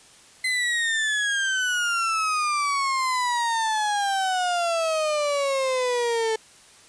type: exponential sweep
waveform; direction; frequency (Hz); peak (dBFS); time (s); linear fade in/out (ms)
35% pulse; down; 2051 to 438.4; -20; 0.44-6.36; 5
effects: white hiss -51 dBFS RMS until 6.88 s + resampled to 22050 Hz